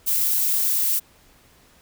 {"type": "noise", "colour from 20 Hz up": "violet", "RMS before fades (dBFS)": -21, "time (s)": [0.06, 1], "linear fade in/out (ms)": 20, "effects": ["pink hiss -55 dBFS RMS until 1.81 s"]}